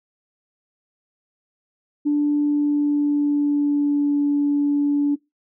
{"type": "tone with pitch glide", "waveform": "sine", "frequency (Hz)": [293.1, 288.2], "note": ["D4", "D4"], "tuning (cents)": [-3, -33], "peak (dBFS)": -15, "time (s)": [2.05, 5.16], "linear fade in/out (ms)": 20, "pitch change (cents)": -30, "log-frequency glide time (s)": [2.39, 4.22], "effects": ["noise-tail reverb RT60 0.2 s tail -21 dB re dry", "tanh soft clip ceiling -11 dBFS"]}